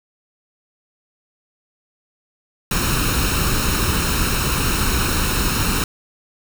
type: noise with comb filter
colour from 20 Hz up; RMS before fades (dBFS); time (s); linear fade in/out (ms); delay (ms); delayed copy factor
pink; -19; 2.71-5.84; 2; 0.74; +0.65
effects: none